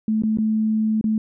sine tone with dropouts, 217.8 Hz, A3, 17 cents flat, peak -17 dBFS, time 0.08-1.18 s, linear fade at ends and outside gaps 2 ms, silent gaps 0.222-0.235 / 0.373-0.385 / 1.012-1.041 s, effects none

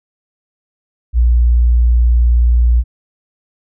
sine tone, 59.4 Hz, A#1, 33 cents sharp, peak -7 dBFS, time 1.13-2.84 s, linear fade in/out 50 ms, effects none

